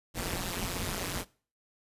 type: noise with amplitude modulation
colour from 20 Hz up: pink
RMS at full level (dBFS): -30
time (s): 0.14-1.25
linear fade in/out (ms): 50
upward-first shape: sine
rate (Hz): 179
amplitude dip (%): 100
effects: noise-tail reverb RT60 0.4 s tail -21 dB re dry + resampled to 32000 Hz